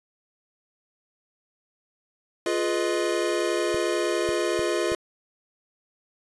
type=chord; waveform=square; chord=F half-diminished seventh; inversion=none; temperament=equal with one note detuned; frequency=349.2 / 420.1 / 493.9 / 622.3 Hz; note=F4 / Ab4 / Cb5 / Eb5; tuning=0 / +20 / 0 / 0 cents; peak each=-27 / -30 / -32 / -30 dBFS; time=2.46-4.95 s; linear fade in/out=2 ms
type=clicks; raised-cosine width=5 ms; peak=-25 dBFS; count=4; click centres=3.745 / 4.29 / 4.593 / 4.919 s
effects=resampled to 24000 Hz